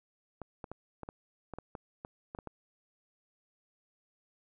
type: clicks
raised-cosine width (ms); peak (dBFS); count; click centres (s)
1; -27; 12; 0.417 / 0.642 / 0.716 / 1.033 / 1.089 / 1.537 / 1.586 / 1.752 / 2.049 / 2.349 / 2.388 / 2.473
effects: none